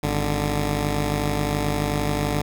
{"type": "tone pair together", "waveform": "10% pulse", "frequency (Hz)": [51.38, 146.83], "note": ["G#1", "D3"], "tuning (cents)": [-18, 0], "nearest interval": "octave + tritone", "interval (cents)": 1818, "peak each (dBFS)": -16, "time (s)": [0.03, 2.42], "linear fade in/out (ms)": 5, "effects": []}